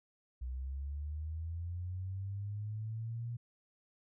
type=linear sweep; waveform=sine; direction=up; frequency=61.5 to 119.6 Hz; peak=-37 dBFS; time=0.41-3.37 s; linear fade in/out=10 ms; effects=none